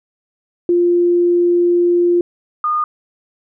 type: tone pair in turn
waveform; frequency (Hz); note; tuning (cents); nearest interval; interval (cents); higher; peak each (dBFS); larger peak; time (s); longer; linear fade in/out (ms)
sine; 349.2 / 1222.3; F4 / D#6; 0 / -31; octave + minor seventh; 2169; second; -10 / -14; first; 0.69-2.21 / 2.64-2.84; first; 2
effects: none